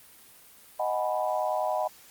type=chord; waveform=sine; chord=G# minor seventh; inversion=second; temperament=equal; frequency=622.3 / 740 / 830.6 / 987.8 Hz; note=D#5 / F#5 / G#5 / B5; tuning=0 / 0 / 0 / 0 cents; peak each=-29 / -30 / -34 / -33 dBFS; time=0.79-1.88 s; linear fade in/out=10 ms; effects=white hiss -53 dBFS RMS until 2.1 s + Opus 32 kbps